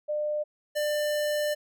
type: tone pair in turn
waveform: sine / square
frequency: 600 / 595.9 Hz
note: D5 / D5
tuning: +37 / +25 cents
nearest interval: unison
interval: 12 cents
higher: first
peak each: -26 dBFS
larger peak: neither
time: 0.08-0.44 / 0.75-1.55 s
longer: second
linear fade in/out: 20 ms
effects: none